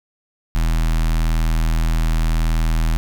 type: tone with notch filter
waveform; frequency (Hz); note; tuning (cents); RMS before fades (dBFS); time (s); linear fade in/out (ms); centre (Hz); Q
square; 40.42; E1; -33; -17; 0.55-2.97; 0; 460; 0.94
effects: none